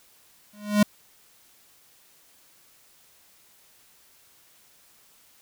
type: tone with exponential growth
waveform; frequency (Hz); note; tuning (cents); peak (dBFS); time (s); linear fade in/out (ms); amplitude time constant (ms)
square; 207.7; G#3; 0; -13; 0.53-0.83; 5; 64
effects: white hiss -58 dBFS RMS until 5.41 s